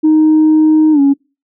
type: tone with pitch glide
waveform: sine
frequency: 311.1 to 278.8 Hz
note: D#4 to C#4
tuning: 0 to +10 cents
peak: -4 dBFS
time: 0.03-1.14 s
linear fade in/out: 20 ms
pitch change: -190 cents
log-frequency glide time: 0.92-1 s
effects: noise-tail reverb RT60 0.3 s tail -25 dB re dry + tanh soft clip ceiling -3 dBFS